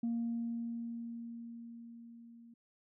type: tone with level ramp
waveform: sine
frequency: 233.1 Hz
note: A#3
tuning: in tune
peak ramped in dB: -30 to -54 dBFS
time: 0.03-2.54 s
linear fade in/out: 5 ms
effects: tanh soft clip ceiling -29 dBFS